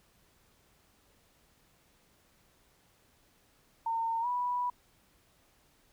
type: tone with pitch glide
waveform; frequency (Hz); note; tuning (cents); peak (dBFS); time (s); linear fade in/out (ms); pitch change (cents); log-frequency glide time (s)
sine; 911 to 982; A#5 to B5; -40 to -10; -29; 3.86-4.7; 5; +130; 4.21-4.27
effects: pink hiss -67 dBFS RMS until 5.92 s